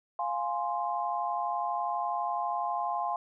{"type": "chord", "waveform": "sine", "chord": "F minor", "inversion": "none", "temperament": "equal", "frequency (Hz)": [698.5, 830.6, 1046.5], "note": ["F5", "Ab5", "C6"], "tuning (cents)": [0, 0, 0], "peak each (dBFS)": -33, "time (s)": [0.19, 3.16], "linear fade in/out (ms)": 2, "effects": []}